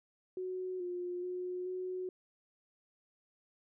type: tone with pitch steps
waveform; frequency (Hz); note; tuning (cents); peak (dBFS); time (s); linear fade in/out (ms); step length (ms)
sine; 369.6 / 355.9 / 362.3 / 368.2; F#4 / F4 / F#4 / F#4; -2 / +33 / -36 / -8; -36; 0.37-2.09; 2; 430
effects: none